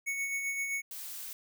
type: tone with tremolo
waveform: square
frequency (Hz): 2217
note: C#7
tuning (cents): 0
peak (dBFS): -31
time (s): 0.06-0.82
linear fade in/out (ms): 20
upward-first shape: sine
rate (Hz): 7.7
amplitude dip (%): 40
type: noise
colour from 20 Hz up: blue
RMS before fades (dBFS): -42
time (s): 0.91-1.33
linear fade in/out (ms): 2
effects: none